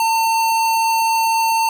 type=tone; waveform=square; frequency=902 Hz; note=A5; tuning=43 cents sharp; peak=-15 dBFS; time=0-1.69 s; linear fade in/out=2 ms; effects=none